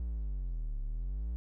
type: exponential two-way sweep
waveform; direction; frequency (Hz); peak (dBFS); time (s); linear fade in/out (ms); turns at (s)
triangle; down then up; 61 to 34.65 to 61; -31; 0-1.36; 0; 0.81
effects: none